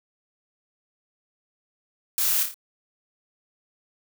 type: noise with echo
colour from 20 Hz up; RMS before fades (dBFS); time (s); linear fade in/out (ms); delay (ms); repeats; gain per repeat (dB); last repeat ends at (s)
blue; -24; 2.18-2.43; 0; 28; 4; -5; 2.542
effects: none